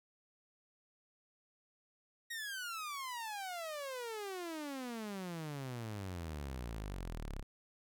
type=exponential sweep; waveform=sawtooth; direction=down; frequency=1901 to 32.01 Hz; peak=-37 dBFS; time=2.3-7.43 s; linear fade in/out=10 ms; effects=none